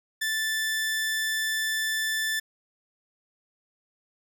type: tone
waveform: sawtooth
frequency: 1760 Hz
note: A6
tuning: in tune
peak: -22 dBFS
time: 0.21-2.4 s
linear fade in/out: 10 ms
effects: none